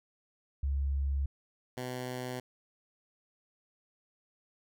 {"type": "tone pair in turn", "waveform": ["sine", "10% pulse"], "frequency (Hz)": [69.2, 126.11], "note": ["C#2", "B2"], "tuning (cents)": [-2, 37], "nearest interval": "minor seventh", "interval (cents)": 1039, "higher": "second", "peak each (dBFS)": -28, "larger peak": "neither", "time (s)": [[0.63, 1.26], [1.77, 2.4]], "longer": "neither", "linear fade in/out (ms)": 5, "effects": []}